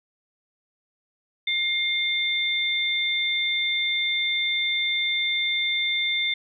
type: tone pair together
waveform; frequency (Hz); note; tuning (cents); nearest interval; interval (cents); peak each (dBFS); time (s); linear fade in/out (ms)
sine; 2119 / 3570; C7 / A7; +21 / +24; major sixth; 903; -25 / -24; 1.47-6.34; 5
effects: none